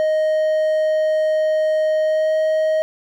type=tone with pitch glide; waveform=triangle; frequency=623 to 627.7 Hz; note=D#5 to D#5; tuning=+2 to +15 cents; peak=-13 dBFS; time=0-2.82 s; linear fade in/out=0 ms; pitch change=+13 cents; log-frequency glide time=2.03-2.35 s; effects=none